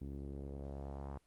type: tone with low-pass filter sweep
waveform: sawtooth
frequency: 69.3 Hz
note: C#2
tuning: in tune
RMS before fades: -45 dBFS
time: 0.01-1.18 s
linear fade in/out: 5 ms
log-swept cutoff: 290 to 1000 Hz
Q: 2
effects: pink hiss -75 dBFS RMS until 1.26 s + Opus 32 kbps